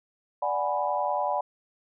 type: chord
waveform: sine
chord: G# half-diminished seventh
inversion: second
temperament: equal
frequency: 587.3 / 740 / 830.6 / 987.8 Hz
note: D5 / F#5 / G#5 / B5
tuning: 0 / 0 / 0 / 0 cents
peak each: -30 dBFS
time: 0.42-1.41 s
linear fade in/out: 5 ms
effects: none